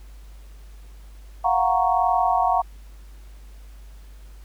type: chord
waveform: sine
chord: Gb major seventh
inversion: third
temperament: equal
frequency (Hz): 698.5 / 740 / 932.3 / 1108.7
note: F5 / Gb5 / Bb5 / Db6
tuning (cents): 0 / 0 / 0 / 0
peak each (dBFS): -23 / -21 / -23 / -25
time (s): 1.44-2.62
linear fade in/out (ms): 10
effects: added 50 Hz sine -40 dBFS peak until 4.44 s + pink hiss -56 dBFS RMS until 4.44 s